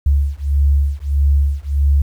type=beating tone pair; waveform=sine; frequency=69.9 / 71.5 Hz; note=C#2 / D2; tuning=+15 / -46 cents; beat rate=1.6 Hz; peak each=-15 dBFS; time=0.06-2.02 s; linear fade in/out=5 ms; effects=8-bit